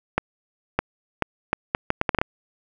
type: accelerating click train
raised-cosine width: 0.5 ms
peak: -4 dBFS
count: 11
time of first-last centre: 0.18-2.215 s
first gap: 610 ms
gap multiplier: 0.71
effects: none